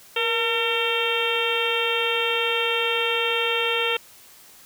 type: harmonic tone with a mistuned harmonic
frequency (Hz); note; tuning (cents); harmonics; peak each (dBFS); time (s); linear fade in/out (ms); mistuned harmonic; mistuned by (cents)
453.7; A#4; -47; 1 / 2 / 3 / 4 / 5 / 6 / 7 / 8; -26 / -32 / -30 / -33 / -31 / -26 / -27 / -34; 0.16-3.97; 5; 1; +60
effects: white hiss -49 dBFS RMS until 4.65 s